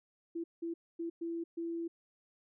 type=tone bursts at uneven times; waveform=sine; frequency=335.1 Hz; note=E4; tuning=29 cents sharp; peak=-35 dBFS; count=5; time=0.35-0.44 / 0.62-0.74 / 0.99-1.1 / 1.21-1.44 / 1.57-1.88 s; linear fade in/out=10 ms; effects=none